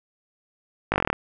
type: slowing click train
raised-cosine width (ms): 0.5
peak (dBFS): -6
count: 10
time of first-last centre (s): 0.92-1.13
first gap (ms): 19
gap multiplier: 1.05
effects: none